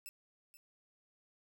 5% pulse tone with echo, 2637 Hz, E7, in tune, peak -36 dBFS, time 0.06-0.09 s, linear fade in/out 0 ms, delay 480 ms, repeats 1, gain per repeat -12 dB, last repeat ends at 0.57 s, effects none

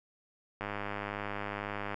click train, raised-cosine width 0.5 ms, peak -21 dBFS, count 137, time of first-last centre 0.61-1.943 s, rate 102 Hz, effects none

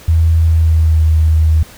sine tone with pitch glide, 81.6 to 79.09 Hz, E2 to D#2, -17 to +29 cents, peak -7 dBFS, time 0.08-1.63 s, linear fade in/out 5 ms, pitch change -54 cents, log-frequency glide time 0.43-1.06 s, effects pink hiss -38 dBFS RMS until 1.77 s

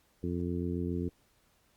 harmonic tone, 87.31 Hz, F2, in tune, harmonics 1 / 2 / 3 / 4 / 5, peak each -36 / -36 / -36 / -38 / -42 dBFS, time 0.23-1.09 s, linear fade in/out 5 ms, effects pink hiss -69 dBFS RMS until 1.76 s + Opus 48 kbps

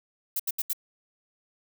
violet noise bursts, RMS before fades -28 dBFS, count 4, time 0.36-0.732 s, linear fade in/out 5 ms, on 36 ms, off 76 ms, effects none

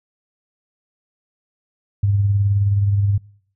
sine tone with tremolo, 100.5 Hz, G2, 44 cents sharp, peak -12 dBFS, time 2.03-3.18 s, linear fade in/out 5 ms, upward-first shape sine, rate 19 Hz, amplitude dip 35%, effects noise-tail reverb RT60 0.6 s tail -25 dB re dry

